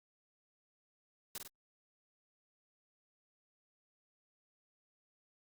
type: noise with echo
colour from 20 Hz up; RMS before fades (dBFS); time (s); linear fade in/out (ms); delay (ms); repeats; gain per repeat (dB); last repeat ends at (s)
white; -42; 1.35-1.38; 2; 49; 2; -4; 1.478
effects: Opus 48 kbps